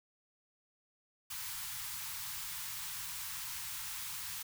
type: band-stop noise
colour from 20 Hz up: white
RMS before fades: -42 dBFS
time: 1.3-4.43 s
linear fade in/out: 10 ms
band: 170 to 840 Hz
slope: 96 dB/octave
effects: none